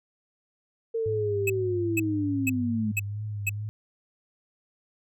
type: linear sweep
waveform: sine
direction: down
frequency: 458.5 to 207.7 Hz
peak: -25 dBFS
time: 0.94-2.92 s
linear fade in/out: 10 ms
type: tone with vibrato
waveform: sine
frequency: 103.83 Hz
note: G#2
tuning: in tune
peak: -30 dBFS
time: 1.06-3.69 s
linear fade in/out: 0 ms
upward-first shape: triangle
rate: 2.4 Hz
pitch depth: 60 cents each way
type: tone bursts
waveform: square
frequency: 2577 Hz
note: E7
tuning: 40 cents flat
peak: -24 dBFS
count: 5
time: 1.47-3.495 s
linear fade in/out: 5 ms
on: 29 ms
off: 470 ms
effects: none